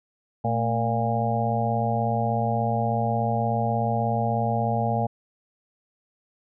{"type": "harmonic tone with a mistuned harmonic", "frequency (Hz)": 116.54, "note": "A#2", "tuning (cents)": 0, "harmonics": [1, 2, 4, 5, 6, 7], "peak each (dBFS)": [-26, -29, -32, -31, -28, -28], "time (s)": [0.44, 5.07], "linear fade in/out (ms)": 10, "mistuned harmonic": 2, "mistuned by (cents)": -77, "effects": []}